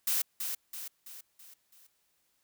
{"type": "noise with echo", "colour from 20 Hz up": "blue", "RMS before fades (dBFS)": -29, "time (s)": [0.07, 0.22], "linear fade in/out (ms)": 5, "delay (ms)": 330, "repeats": 5, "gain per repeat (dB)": -6, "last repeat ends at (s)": 1.87, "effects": ["white hiss -74 dBFS RMS until 2.43 s"]}